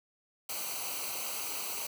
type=noise with comb filter; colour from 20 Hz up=white; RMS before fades=-37 dBFS; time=0.49-1.87 s; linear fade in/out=5 ms; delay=0.57 ms; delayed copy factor=-0.75; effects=none